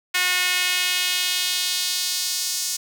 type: tone with high-pass filter sweep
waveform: sawtooth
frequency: 362.7 Hz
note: F#4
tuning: 34 cents flat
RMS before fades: -23 dBFS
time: 0.14-2.77 s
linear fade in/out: 10 ms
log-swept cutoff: 2000 to 5800 Hz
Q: 1.6
effects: none